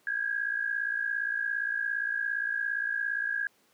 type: tone pair together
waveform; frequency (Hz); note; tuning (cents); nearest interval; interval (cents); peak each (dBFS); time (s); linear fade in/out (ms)
sine; 1600 / 1657.4; G6 / G#6; +35 / -4; minor second; 61; -32 / -30; 0.07-3.47; 2
effects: pink hiss -66 dBFS RMS until 3.73 s + high-pass 200 Hz 12 dB/octave